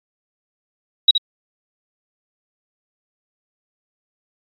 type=tone with echo; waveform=sine; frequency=3842 Hz; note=B7; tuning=48 cents flat; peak=-6 dBFS; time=1.08-1.11 s; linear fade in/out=5 ms; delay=70 ms; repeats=1; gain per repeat=-8 dB; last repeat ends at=1.18 s; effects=AAC 32 kbps